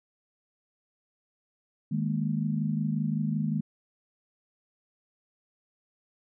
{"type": "chord", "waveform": "sine", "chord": "D# suspended fourth", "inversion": "none", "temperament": "equal", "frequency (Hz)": [155.56, 207.7, 233.1], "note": ["D#3", "G#3", "A#3"], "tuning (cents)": [0, 0, 0], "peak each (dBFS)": [-29, -30, -32], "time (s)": [1.91, 3.61], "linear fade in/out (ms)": 10, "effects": []}